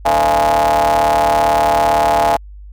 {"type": "ring-modulated tone", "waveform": "40% pulse", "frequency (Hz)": 77.78, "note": "D#2", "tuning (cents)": 0, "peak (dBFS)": -7, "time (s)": [0.05, 2.37], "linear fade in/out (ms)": 10, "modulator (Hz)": 760, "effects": ["added 50 Hz sine -32 dBFS peak until 2.72 s"]}